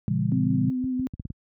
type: chord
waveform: sine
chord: A# diminished seventh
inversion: none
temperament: just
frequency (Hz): 116.54 / 139.85 / 167.82 / 201.4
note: A#2 / C#3 / E3 / G3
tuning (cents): 0 / +16 / +31 / +47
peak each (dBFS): -27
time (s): 0.08-0.7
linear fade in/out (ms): 0
type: tone with vibrato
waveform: sine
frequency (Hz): 256.2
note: C4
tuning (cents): -36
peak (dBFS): -24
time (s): 0.32-1.07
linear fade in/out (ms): 0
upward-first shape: sine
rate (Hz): 5.9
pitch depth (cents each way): 28
type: clicks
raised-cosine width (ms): 5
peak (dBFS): -21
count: 6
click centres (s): 0.842 / 0.996 / 1.138 / 1.198 / 1.253 / 1.303
effects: high-pass 60 Hz 12 dB/octave